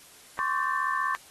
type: tone cluster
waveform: sine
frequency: 1049 / 1124 / 1170 / 1562 / 1778 Hz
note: C6 / C#6 / D6 / G6 / A6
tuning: +4 / +24 / -7 / -7 / +18 cents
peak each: -30 / -29 / -37 / -35 / -31 dBFS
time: 0.39-1.15 s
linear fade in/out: 0 ms
effects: white hiss -52 dBFS RMS until 1.3 s + AAC 32 kbps